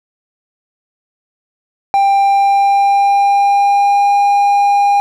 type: tone with pitch glide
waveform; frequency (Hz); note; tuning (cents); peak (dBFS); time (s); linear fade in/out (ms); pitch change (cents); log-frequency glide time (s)
triangle; 792 to 808.2; G5 to G#5; +18 to -47; -6; 1.94-5; 0; +35; 2.13-4.15
effects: none